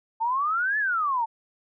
sine exponential two-way sweep, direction up then down, 880 to 1760 to 880 Hz, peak -22 dBFS, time 0.2-1.26 s, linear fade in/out 20 ms, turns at 0.78 s, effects none

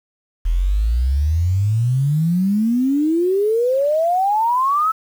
sine exponential sweep, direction up, 40.01 to 1323 Hz, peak -14 dBFS, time 0.45-4.92 s, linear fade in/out 10 ms, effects 7-bit

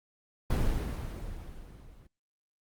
brown noise with level ramp, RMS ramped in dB -25 to -54 dBFS, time 0.5-2.07 s, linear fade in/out 5 ms, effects Opus 24 kbps

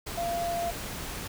sine tone in noise, 687 Hz, F5, 29 cents flat, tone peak -28 dBFS, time 0.17-0.71 s, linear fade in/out 10 ms, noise pink, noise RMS -37 dBFS, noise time 0.06-1.28 s, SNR +6 dB, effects none

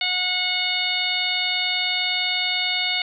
harmonic tone, 729 Hz, F#5, 26 cents flat, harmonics 1 / 2 / 3 / 4 / 5 / 6, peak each -33 / -35 / -25 / -27 / -26 / -29 dBFS, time 0.01-3.02 s, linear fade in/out 2 ms, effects none

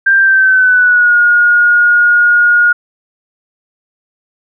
sine tone with pitch glide, 1583 to 1434.9 Hz, G6 to F6, +17 to +46 cents, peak -5 dBFS, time 0.06-2.73 s, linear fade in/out 10 ms, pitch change -171 cents, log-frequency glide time 0.18-1.16 s, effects none

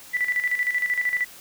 sine tone with tremolo, 1975.5 Hz, B6, in tune, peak -19 dBFS, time 0.13-1.25 s, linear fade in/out 20 ms, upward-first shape square, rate 13 Hz, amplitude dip 65%, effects white hiss -45 dBFS RMS until 1.4 s

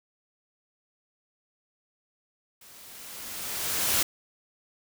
white noise with level ramp, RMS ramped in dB -52 to -23 dBFS, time 2.61-4.03 s, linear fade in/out 5 ms, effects none

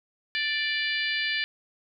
harmonic tone, 587.3 Hz, D5, in tune, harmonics 3 / 4 / 5 / 6 / 7 / 8, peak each -29 / -31 / -33 / -35 / -36 / -37 dBFS, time 0.35-1.44 s, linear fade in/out 0 ms, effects none

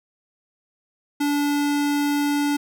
square tone, 289.3 Hz, D4, 26 cents flat, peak -20 dBFS, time 1.2-2.57 s, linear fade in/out 10 ms, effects none

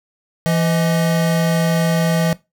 square tone pair together, 167.6 / 632 Hz, E3 / D#5, +29 / +27 cents, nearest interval octave + major seventh, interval 2298 cents, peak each -16 / -23 dBFS, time 0.46-2.33 s, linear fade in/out 0 ms, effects noise-tail reverb RT60 0.2 s tail -18 dB re dry

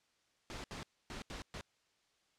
pink noise bursts at uneven times, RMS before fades -45 dBFS, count 5, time 0.5-0.64 / 0.71-0.83 / 1.1-1.22 / 1.3-1.42 / 1.54-1.61 s, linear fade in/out 0 ms, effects white hiss -75 dBFS RMS until 2.38 s + low-pass 6000 Hz 12 dB/octave

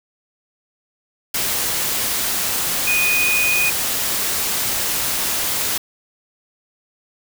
sine tone in noise, 2479 Hz, D#7, 7 cents flat, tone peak -16 dBFS, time 2.87-3.7 s, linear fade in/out 5 ms, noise white, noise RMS -21 dBFS, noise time 1.34-5.78 s, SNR +2 dB, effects none

